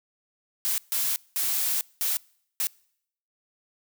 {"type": "noise bursts at uneven times", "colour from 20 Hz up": "blue", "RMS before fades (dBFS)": -26, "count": 5, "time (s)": [[0.65, 0.78], [0.92, 1.16], [1.36, 1.81], [2.01, 2.17], [2.6, 2.67]], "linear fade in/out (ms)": 0, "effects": ["noise-tail reverb RT60 0.7 s tail -26 dB re dry"]}